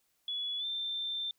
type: tone with pitch glide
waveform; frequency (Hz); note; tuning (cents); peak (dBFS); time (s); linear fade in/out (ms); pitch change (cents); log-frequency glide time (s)
sine; 3400 to 3569; G#7 to A7; +40 to +24; -33; 0.28-1.31; 2; +84; 0.58-0.65
effects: white hiss -75 dBFS RMS until 1.38 s